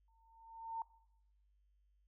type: tone with exponential growth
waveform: sine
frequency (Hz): 907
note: A#5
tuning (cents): -48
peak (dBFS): -36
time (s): 0.08-0.82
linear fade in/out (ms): 2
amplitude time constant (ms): 160
effects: noise-tail reverb RT60 0.8 s tail -21 dB re dry + added 50 Hz sine -70 dBFS peak until 2.07 s